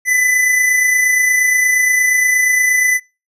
square tone pair together, 1975.5 / 2004 Hz, B6 / B6, 0 / +25 cents, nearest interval unison, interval 25 cents, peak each -23 / -12 dBFS, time 0.05-3 s, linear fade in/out 50 ms, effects noise-tail reverb RT60 0.3 s tail -26 dB re dry + resampled to 32000 Hz

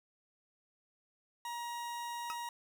40% pulse tone, 948 Hz, A#5, 29 cents sharp, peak -38 dBFS, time 1.45-2.49 s, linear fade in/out 2 ms
35% pulse tone with exponential decay, 1281 Hz, E6, 50 cents flat, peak -33 dBFS, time 2.3-2.37 s, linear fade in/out 0 ms, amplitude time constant 15 ms
effects none

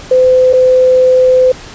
sine tone with dropouts, 511 Hz, C5, 41 cents flat, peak -4 dBFS, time 0.11-1.52 s, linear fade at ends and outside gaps 5 ms, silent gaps 0.529-0.534 s, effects pink hiss -31 dBFS RMS until 1.74 s + resampled to 16000 Hz

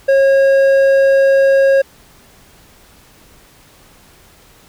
sine tone with hard clipping, 544 Hz, C#5, 33 cents flat, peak -9 dBFS, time 0.08-1.82 s, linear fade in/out 10 ms, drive 6 dB, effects pink hiss -46 dBFS RMS until 4.68 s

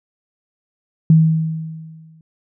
sine tone with exponential decay, 160 Hz, D#3, 49 cents sharp, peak -5 dBFS, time 1.1-2.21 s, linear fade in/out 2 ms, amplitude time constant 240 ms, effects none

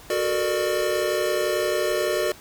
square tone cluster, 369.2 / 435.8 / 467.2 / 597 Hz, F#4 / A4 / A#4 / D5, -4 / -17 / +4 / +28 cents, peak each -27 / -31 / -29 / -26 dBFS, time 0.1-2.32 s, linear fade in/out 2 ms, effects pink hiss -46 dBFS RMS until 2.4 s

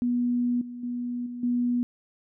sine tone with level steps, 243.4 Hz, B3, 25 cents flat, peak -22 / -35 / -28 / -33 / -22 dBFS, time 0.02-1.83 s, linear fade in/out 0 ms, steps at 0.61 / 0.83 / 1.26 / 1.43 s, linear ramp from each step 5 ms, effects none

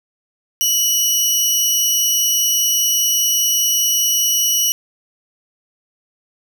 25% pulse tone pair together, 2960 / 5715 Hz, F#7 / F8, 0 / +39 cents, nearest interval major seventh, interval 1139 cents, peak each -15 / -11 dBFS, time 0.61-4.72 s, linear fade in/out 0 ms, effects none

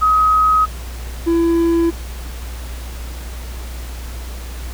sine / triangle tone pair in turn, 1266 / 335.3 Hz, D#6 / E4, +30 / +30 cents, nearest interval octave + major seventh, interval 2300 cents, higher first, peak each -10 dBFS, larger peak neither, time 0.01-0.66 / 1.26-1.91 s, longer neither, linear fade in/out 20 ms, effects added 60 Hz sine -26 dBFS peak until 4.73 s + pink hiss -36 dBFS RMS until 4.73 s

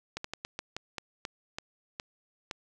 slowing click train, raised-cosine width 0.2 ms, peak -18 dBFS, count 11, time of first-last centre 0.17-2.512 s, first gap 74 ms, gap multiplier 1.24, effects none

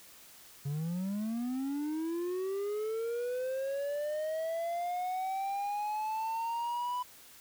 triangle linear sweep, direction up, 137.1 to 996 Hz, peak -30 dBFS, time 0.65-7.03 s, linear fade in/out 10 ms, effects white hiss -55 dBFS RMS until 7.4 s

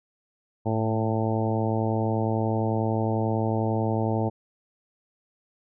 harmonic tone with a mistuned harmonic, 111.1 Hz, A2, 17 cents sharp, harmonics 1 / 2 / 3 / 4 / 5 / 6 / 7 / 8, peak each -26 / -29 / -31 / -32 / -33 / -34 / -34 / -35 dBFS, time 0.65-4.3 s, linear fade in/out 20 ms, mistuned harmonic 1, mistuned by -28 cents, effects none

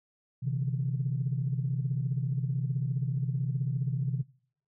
sine tone cluster, 128.1 / 143.4 / 162.2 Hz, C3 / D3 / E3, -36 / -41 / -28 cents, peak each -29 / -33 / -35 dBFS, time 0.42-4.23 s, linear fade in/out 20 ms, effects noise-tail reverb RT60 0.6 s tail -24 dB re dry + tanh soft clip ceiling -19 dBFS

